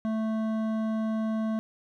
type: tone with hard clipping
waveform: sine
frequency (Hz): 220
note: A3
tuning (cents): 0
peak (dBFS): -28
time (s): 0.05-1.59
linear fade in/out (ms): 0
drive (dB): 11
effects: none